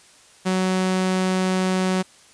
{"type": "tone", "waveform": "sawtooth", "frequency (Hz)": 186.3, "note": "F#3", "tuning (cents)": 12, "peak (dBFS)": -15, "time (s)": [0.45, 2.03], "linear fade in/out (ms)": 20, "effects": ["white hiss -51 dBFS RMS until 2.33 s", "resampled to 22050 Hz"]}